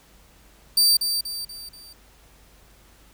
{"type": "tone with echo", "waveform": "sawtooth", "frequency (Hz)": 4649, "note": "D8", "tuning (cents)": -18, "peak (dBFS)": -12, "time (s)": [0.77, 0.97], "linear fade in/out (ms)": 5, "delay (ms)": 240, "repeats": 4, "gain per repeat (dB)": -7, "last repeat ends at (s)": 1.93, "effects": ["added 50 Hz sine -55 dBFS peak until 3.13 s", "pink hiss -55 dBFS RMS until 3.13 s"]}